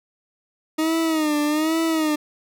40% pulse tone with vibrato, 311.1 Hz, D#4, in tune, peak -18 dBFS, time 0.78-2.16 s, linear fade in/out 10 ms, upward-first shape sine, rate 1.2 Hz, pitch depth 89 cents each way, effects none

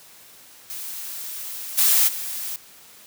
blue noise with level steps, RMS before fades -33 / -17 / -30 dBFS, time 0.7-2.56 s, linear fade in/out 0 ms, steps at 1.77 / 2.07 s, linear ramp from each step 20 ms, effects white hiss -48 dBFS RMS until 3.06 s + high-pass 80 Hz 12 dB/octave

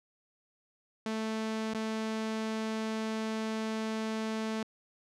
sawtooth tone with dropouts, 220 Hz, A3, in tune, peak -28 dBFS, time 1.06-4.63 s, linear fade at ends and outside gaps 2 ms, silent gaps 1.736-1.747 s, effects low-pass 7000 Hz 12 dB/octave

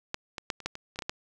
clicks, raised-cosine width 0.2 ms, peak -13 / -18 / -11 / -28 / -14 / -22 / -29 / -15 / -20 / -13 dBFS, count 10, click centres 0.144 / 0.382 / 0.502 / 0.603 / 0.66 / 0.754 / 0.959 / 0.99 / 1.022 / 1.095 s, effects none

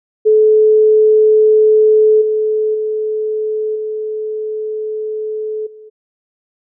sine tone with level steps, 431.4 Hz, A4, 34 cents flat, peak -6 / -12 / -15 / -18 / -34 dBFS, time 0.25-5.9 s, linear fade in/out 20 ms, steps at 2.21 / 2.74 / 3.75 / 5.66 s, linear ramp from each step 10 ms, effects none

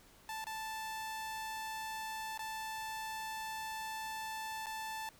sawtooth tone with dropouts, 880 Hz, A5, in tune, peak -36 dBFS, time 0.29-5.09 s, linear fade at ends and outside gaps 1 ms, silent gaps 0.442-0.468 / 2.376-2.392 / 4.66-4.667 s, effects pink hiss -62 dBFS RMS until 5.19 s

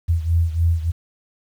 sine beating tone pair, 82.7 / 86.1 Hz, E2 / F2, +6 / -24 cents, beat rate 3.4 Hz, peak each -17 / -21 dBFS, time 0.08-0.92 s, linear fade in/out 20 ms, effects 8-bit

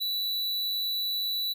square tone, 3951 Hz, B7, in tune, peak -28 dBFS, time 0-1.54 s, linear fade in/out 20 ms, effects none

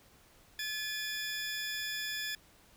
20% pulse tone pair together, 1720 / 2428 Hz, A6 / D#7, -40 / -43 cents, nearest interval tritone, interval 597 cents, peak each -31 / -38 dBFS, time 0.59-2.35 s, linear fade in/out 2 ms, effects pink hiss -62 dBFS RMS until 2.76 s

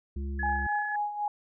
harmonic tone, 69.3 Hz, C#2, in tune, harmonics 1 / 3 / 5, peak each -31 / -41 / -45 dBFS, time 0.16-0.67 s, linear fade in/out 5 ms
sine tone, 1700 Hz, G#6, 40 cents sharp, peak -31 dBFS, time 0.39-0.96 s, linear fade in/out 5 ms
sine tone with tremolo, 830.6 Hz, G#5, in tune, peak -26 dBFS, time 0.43-1.28 s, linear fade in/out 2 ms, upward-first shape sine, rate 3.9 Hz, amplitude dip 65%
effects none

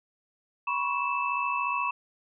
sine tone cluster, 975 / 1058 / 1112 / 2634 Hz, B5 / C6 / C#6 / E7, -23 / +19 / +5 / -2 cents, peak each -31 / -37 / -30 / -31 dBFS, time 0.67-1.91 s, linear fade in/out 5 ms, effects none

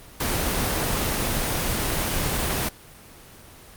pink noise, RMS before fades -24 dBFS, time 0.2-2.69 s, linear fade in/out 5 ms, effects pink hiss -46 dBFS RMS until 3.76 s + Opus 24 kbps

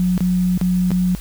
sine tone with dropouts, 181.4 Hz, F#3, 34 cents flat, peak -14 dBFS, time 0-1.15 s, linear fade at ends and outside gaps 0 ms, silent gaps 0.178-0.206 / 0.576-0.613 / 0.906-0.916 s, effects added 50 Hz sine -30 dBFS peak until 1.2 s + white hiss -40 dBFS RMS until 1.2 s

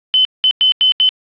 sine tone bursts at uneven times, 3042 Hz, F#7, 47 cents sharp, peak -8 dBFS, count 5, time 0.14-0.25 / 0.44-0.51 / 0.61-0.72 / 0.81-0.92 / 1-1.09 s, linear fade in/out 0 ms, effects resampled to 8000 Hz + 8-bit

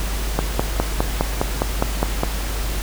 click train, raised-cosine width 1 ms, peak -3 dBFS, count 10, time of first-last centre 0.39-2.234 s, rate 4.88 Hz, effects added 50 Hz sine -22 dBFS peak until 2.82 s + pink hiss -29 dBFS RMS until 2.82 s

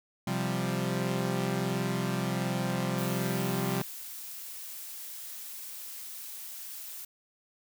sawtooth chord, C suspended fourth, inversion none, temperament equal, 130.81 / 174.61 / 196 Hz, C3 / F3 / G3, 0 / 0 / 0 cents, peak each -29 dBFS, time 0.27-3.82 s, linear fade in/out 5 ms
blue noise, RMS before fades -42 dBFS, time 2.98-7.05 s, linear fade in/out 5 ms
effects none

